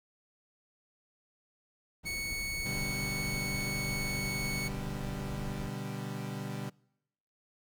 brown noise, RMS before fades -42 dBFS, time 2.03-5.7 s, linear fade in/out 20 ms
sawtooth tone, 2217 Hz, C#7, in tune, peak -31 dBFS, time 2.05-4.69 s, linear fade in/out 20 ms
35% pulse chord, G major, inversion first, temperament equal, 123.47 / 146.83 / 196 Hz, B2 / D3 / G3, 0 / 0 / 0 cents, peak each -39 dBFS, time 2.65-6.7 s, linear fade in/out 10 ms
effects noise-tail reverb RT60 0.9 s tail -26 dB re dry

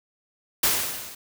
white noise with level ramp, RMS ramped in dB -19 to -42 dBFS, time 0.63-1.15 s, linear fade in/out 5 ms, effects none

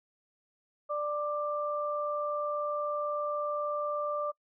sine tone pair together, 590.6 / 1182 Hz, D5 / D6, +10 / +11 cents, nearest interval octave, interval 1201 cents, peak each -32 / -33 dBFS, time 0.89-4.32 s, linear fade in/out 20 ms, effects noise-tail reverb RT60 0.1 s tail -26 dB re dry

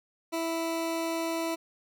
20% pulse tone, 329.6 Hz, E4, in tune, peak -24 dBFS, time 0.32-1.56 s, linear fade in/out 20 ms, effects none

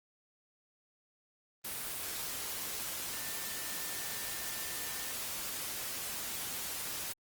sine tone in noise, 1791 Hz, A6, 30 cents sharp, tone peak -50 dBFS, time 3.13-5.12 s, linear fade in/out 10 ms, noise white, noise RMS -39 dBFS, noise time 1.64-7.13 s, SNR -14 dB, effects Opus 24 kbps

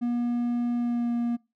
triangle tone with pitch glide, 240 to 237.2 Hz, B3 to A#3, -49 to +30 cents, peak -22 dBFS, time 0.01-1.37 s, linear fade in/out 20 ms, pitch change -21 cents, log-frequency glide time 0.76-1.12 s, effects noise-tail reverb RT60 0.3 s tail -25 dB re dry

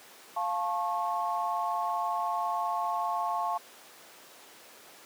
sine chord, F augmented, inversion none, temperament just, 698.5 / 873.1 / 1091.3 Hz, F5 / A5 / C#6, 0 / -14 / -27 cents, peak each -32 dBFS, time 0.36-3.58 s, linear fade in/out 10 ms, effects pink hiss -51 dBFS RMS until 5.05 s + high-pass 400 Hz 12 dB/octave

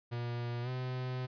45% pulse tone with pitch glide, 119.6 to 127.45 Hz, A#2 to C3, +45 to -45 cents, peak -35 dBFS, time 0.11-1.27 s, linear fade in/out 20 ms, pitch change +110 cents, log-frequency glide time 0.62-0.69 s, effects resampled to 11025 Hz

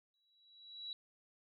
sine tone with exponential growth, 3907 Hz, B7, 19 cents flat, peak -40 dBFS, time 0.14-0.93 s, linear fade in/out 1 ms, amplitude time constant 170 ms, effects none

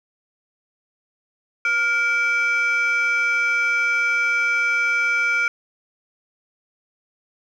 sine tone pair together, 1409.5 / 2316 Hz, F6 / D7, +16 / -25 cents, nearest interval major sixth, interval 859 cents, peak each -18 dBFS, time 1.65-5.48 s, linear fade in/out 2 ms, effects tanh soft clip ceiling -14 dBFS + 9-bit

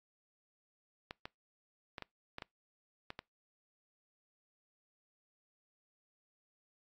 clicks, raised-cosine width 0.3 ms, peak -26 dBFS, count 8, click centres 1.109 / 1.255 / 1.982 / 2.023 / 2.384 / 2.422 / 3.104 / 3.191 s, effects noise-tail reverb RT60 0.2 s tail -26 dB re dry + AAC 32 kbps

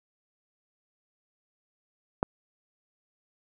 click, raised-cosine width 1 ms, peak -10 dBFS, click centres 2.229 s, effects none

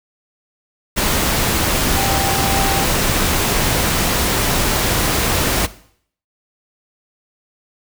sine tone in noise, 784 Hz, G5, in tune, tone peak -21 dBFS, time 1.95-2.85 s, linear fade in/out 20 ms, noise pink, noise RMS -17 dBFS, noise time 0.96-5.67 s, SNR -7 dB, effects noise-tail reverb RT60 0.6 s tail -17 dB re dry

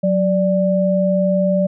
sine tone pair together, 184.99 / 587.3 Hz, F#3 / D5, 0 / 0 cents, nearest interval octave + minor sixth, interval 2000 cents, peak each -16 dBFS, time 0.03-1.67 s, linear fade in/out 10 ms, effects none

